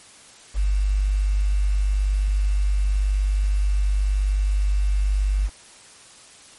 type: tone with quantisation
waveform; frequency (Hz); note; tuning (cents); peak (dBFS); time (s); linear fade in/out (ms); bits
sine; 49.53; G1; +19; -17; 0.54-5.5; 50; 7
effects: white hiss -47 dBFS RMS until 6.58 s + MP3 48 kbps